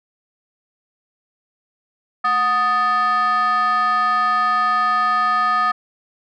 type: tone with frequency modulation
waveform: sine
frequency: 1244.5 Hz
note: D#6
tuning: in tune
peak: -12 dBFS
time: 2.24-5.72 s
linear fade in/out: 10 ms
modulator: 514 Hz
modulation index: 0.69
effects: tanh soft clip ceiling -14 dBFS